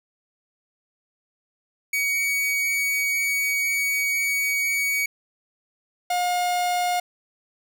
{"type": "tone pair in turn", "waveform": "45% pulse", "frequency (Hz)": [2251, 714.4], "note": ["C#7", "F5"], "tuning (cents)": [26, 39], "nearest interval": "octave + minor sixth", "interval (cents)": 1987, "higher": "first", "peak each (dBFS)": -21, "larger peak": "neither", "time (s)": [[1.93, 5.06], [6.1, 7]], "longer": "first", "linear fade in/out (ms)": 5, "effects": []}